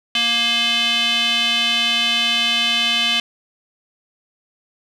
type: tone with band-pass filter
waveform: square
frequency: 234.5 Hz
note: A#3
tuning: 11 cents sharp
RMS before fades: -18 dBFS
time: 0.15-3.2 s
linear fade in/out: 2 ms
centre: 3100 Hz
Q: 4.7
effects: none